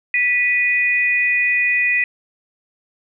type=tone pair together; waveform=sine; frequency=1965 / 2476 Hz; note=B6 / D#7; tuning=-9 / -9 cents; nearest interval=major third; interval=400 cents; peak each=-17 dBFS; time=0.14-2.04 s; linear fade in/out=2 ms; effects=none